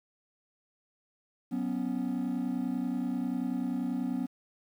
triangle chord, F# suspended fourth, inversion none, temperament equal, 185 / 246.9 / 277.2 Hz, F#3 / B3 / C#4, 0 / 0 / 0 cents, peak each -34 / -29 / -32 dBFS, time 1.51-4.27 s, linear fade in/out 20 ms, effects tanh soft clip ceiling -22 dBFS + 10-bit

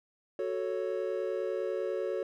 triangle chord, F# minor, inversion none, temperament equal, 370 / 440 / 554.4 Hz, F#4 / A4 / C#5, 0 / 0 / 0 cents, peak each -33 dBFS, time 0.39-2.23 s, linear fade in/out 2 ms, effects none

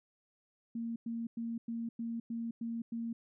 sine tone bursts, 231 Hz, A#3, 16 cents flat, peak -35 dBFS, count 8, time 0.75-3.13 s, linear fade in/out 5 ms, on 210 ms, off 100 ms, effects none

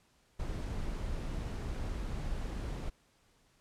brown noise, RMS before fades -37 dBFS, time 0.39-2.9 s, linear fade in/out 10 ms, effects pink hiss -69 dBFS RMS until 3.6 s + low-pass 10000 Hz 12 dB/octave

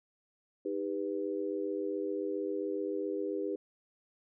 sine chord, Eb augmented, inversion none, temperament equal with one note detuned, 311.1 / 398.4 / 493.9 Hz, Eb4 / G4 / B4, 0 / +28 / 0 cents, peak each -37 / -35 / -38 dBFS, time 0.65-3.56 s, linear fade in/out 5 ms, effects none

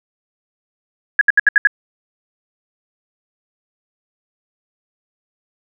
sine tone bursts, 1671 Hz, G#6, 10 cents sharp, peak -6 dBFS, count 6, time 1.19-1.672 s, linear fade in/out 2 ms, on 22 ms, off 70 ms, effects none

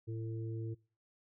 harmonic tone, 112.4 Hz, A2, 37 cents sharp, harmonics 1 / 3 / 4, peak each -38 / -45 / -50 dBFS, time 0.07-0.75 s, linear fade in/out 20 ms, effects noise-tail reverb RT60 0.4 s tail -23 dB re dry

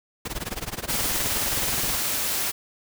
pink noise with tremolo, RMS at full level -29 dBFS, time 0.25-1.96 s, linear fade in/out 5 ms, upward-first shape sine, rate 19 Hz, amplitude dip 90%
white noise, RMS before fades -26 dBFS, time 0.88-2.52 s, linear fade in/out 20 ms
effects none

